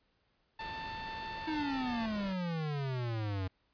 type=noise; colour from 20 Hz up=pink; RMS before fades=-47 dBFS; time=0.59-2.34 s; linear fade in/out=20 ms
type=tone; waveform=sawtooth; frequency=889 Hz; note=A5; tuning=18 cents sharp; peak=-36 dBFS; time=0.59-2.06 s; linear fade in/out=5 ms
type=exponential sweep; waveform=square; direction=down; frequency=320 to 91.9 Hz; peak=-34 dBFS; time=1.47-3.48 s; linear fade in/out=10 ms
effects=pink hiss -75 dBFS RMS until 3.73 s + resampled to 11025 Hz